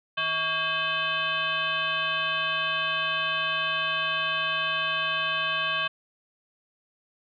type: tone with frequency modulation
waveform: sine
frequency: 2093 Hz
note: C7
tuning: in tune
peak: -24 dBFS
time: 0.17-5.88 s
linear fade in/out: 10 ms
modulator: 484 Hz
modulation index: 2.5
effects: none